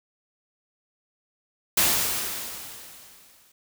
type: noise with exponential decay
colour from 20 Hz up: white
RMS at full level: -19 dBFS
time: 1.77-3.52 s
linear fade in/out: 5 ms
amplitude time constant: 380 ms
effects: none